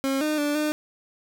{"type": "tone with pitch steps", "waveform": "30% pulse", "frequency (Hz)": [270.4, 305.2, 292.6, 302.8], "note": ["C#4", "D#4", "D4", "D#4"], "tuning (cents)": [-43, -33, -6, -47], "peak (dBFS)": -20, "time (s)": [0.04, 0.72], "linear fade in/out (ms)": 0, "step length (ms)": 170, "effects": []}